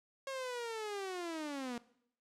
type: linear sweep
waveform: sawtooth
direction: down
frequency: 546 to 233.1 Hz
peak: -35 dBFS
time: 0.27-1.78 s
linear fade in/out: 2 ms
effects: noise-tail reverb RT60 0.7 s tail -20 dB re dry + low-pass 9000 Hz 12 dB/octave